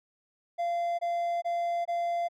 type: tone bursts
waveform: triangle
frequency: 689 Hz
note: F5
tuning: 24 cents flat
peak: -25 dBFS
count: 4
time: 0.58-2.286 s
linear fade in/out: 20 ms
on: 410 ms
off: 22 ms
effects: none